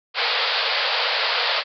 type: band-pass noise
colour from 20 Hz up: white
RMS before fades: -22 dBFS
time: 0.14-1.64 s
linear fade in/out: 50 ms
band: 450 to 4800 Hz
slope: 96 dB/octave
effects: none